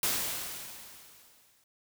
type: noise with exponential decay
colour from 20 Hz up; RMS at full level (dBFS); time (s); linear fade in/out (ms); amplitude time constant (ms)
white; -28; 0.03-1.64; 2; 350
effects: none